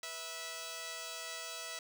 5% pulse tone pair together, 490.3 / 654.5 Hz, B4 / E5, -13 / -13 cents, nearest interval perfect fourth, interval 500 cents, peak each -37 / -31 dBFS, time 0.03-1.79 s, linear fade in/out 2 ms, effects none

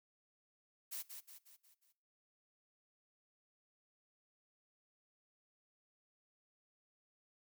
blue noise with echo, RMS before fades -44 dBFS, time 0.91-1.03 s, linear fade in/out 20 ms, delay 180 ms, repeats 5, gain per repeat -6 dB, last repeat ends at 1.93 s, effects noise-tail reverb RT60 0.5 s tail -20 dB re dry

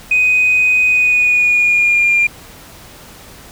sine tone with pitch glide, 2500 to 2398 Hz, D#7 to D7, +8 to +36 cents, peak -8 dBFS, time 0.11-2.27 s, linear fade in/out 5 ms, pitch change -72 cents, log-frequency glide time 0.87-2.13 s, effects tanh soft clip ceiling -5 dBFS + pink hiss -38 dBFS RMS until 3.51 s

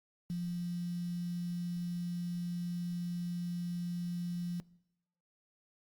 sine tone with quantisation, 174.61 Hz, F3, in tune, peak -34 dBFS, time 0.3-4.6 s, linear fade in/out 0 ms, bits 9, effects noise-tail reverb RT60 0.9 s tail -23 dB re dry + Opus 48 kbps

